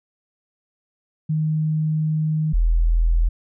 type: tone pair in turn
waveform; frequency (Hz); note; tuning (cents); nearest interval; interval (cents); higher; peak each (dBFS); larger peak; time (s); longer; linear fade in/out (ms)
sine; 155.56 / 41.43; D#3 / E1; 0 / +9; octave + major seventh; 2291; first; -18 / -14; second; 1.29-2.53 / 2.53-3.29; first; 10
effects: none